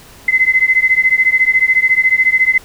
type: beating tone pair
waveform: sine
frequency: 2042 / 2056 Hz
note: C7 / C7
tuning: -43 / -31 cents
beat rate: 14 Hz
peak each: -12 dBFS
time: 0.28-2.58 s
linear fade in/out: 5 ms
effects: pink hiss -40 dBFS RMS until 2.64 s